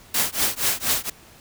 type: noise with tremolo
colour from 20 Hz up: white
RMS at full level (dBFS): -19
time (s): 0.14-1.1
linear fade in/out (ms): 5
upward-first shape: triangle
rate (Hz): 4.2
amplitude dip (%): 100
effects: pink hiss -49 dBFS RMS until 1.4 s